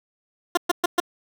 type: tone bursts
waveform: 15% pulse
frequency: 350.3 Hz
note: F4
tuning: 5 cents sharp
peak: -10 dBFS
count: 4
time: 0.55-1.002 s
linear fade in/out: 5 ms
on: 23 ms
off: 120 ms
effects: none